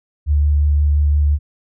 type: tone with vibrato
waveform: sine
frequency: 73.42 Hz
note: D2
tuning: in tune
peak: -11 dBFS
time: 0.26-1.39 s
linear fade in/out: 50 ms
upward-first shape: sine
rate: 5.7 Hz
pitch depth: 13 cents each way
effects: none